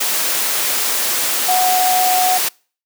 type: tone in noise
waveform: sine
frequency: 736 Hz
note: F#5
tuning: 9 cents flat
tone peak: -13 dBFS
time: 1.48-2.38 s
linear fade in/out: 10 ms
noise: white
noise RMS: -18 dBFS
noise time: 0-2.49 s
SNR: +2 dB
effects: noise-tail reverb RT60 0.4 s tail -26 dB re dry + high-pass 300 Hz 12 dB/octave